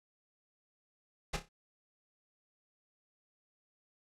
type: noise with echo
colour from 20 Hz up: pink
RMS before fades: -34 dBFS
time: 1.33-1.37 s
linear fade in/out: 10 ms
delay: 30 ms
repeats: 4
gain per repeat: -9 dB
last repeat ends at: 1.49 s
effects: low-pass 7000 Hz 12 dB/octave